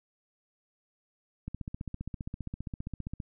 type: click train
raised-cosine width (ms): 5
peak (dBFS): -24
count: 27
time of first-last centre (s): 1.48-3.202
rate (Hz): 15.1
effects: none